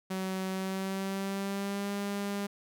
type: tone with pitch glide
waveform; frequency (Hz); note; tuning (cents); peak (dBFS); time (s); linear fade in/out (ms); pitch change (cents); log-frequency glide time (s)
sawtooth; 188.8 to 201.2; F#3 to G3; +35 to +45; -28; 0.1-2.47; 10; +110; 0.49-1.92
effects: none